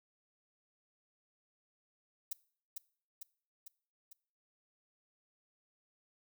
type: noise with echo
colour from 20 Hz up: violet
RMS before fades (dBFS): -37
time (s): 2.31-2.33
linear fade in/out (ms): 5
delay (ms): 450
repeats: 4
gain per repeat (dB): -4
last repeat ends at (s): 4.13
effects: noise-tail reverb RT60 0.5 s tail -22 dB re dry